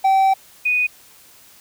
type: tone pair in turn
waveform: triangle / sine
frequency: 772 / 2481 Hz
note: G5 / D#7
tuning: -27 / -6 cents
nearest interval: octave + minor sixth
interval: 2021 cents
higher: second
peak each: -10 / -15 dBFS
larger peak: first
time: 0.04-0.34 / 0.65-0.87 s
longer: first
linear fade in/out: 10 ms
effects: white hiss -48 dBFS RMS until 1.6 s